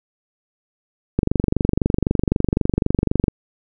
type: click train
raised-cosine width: 3 ms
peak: -3 dBFS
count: 51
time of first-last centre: 1.19-3.282 s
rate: 23.9 Hz
effects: none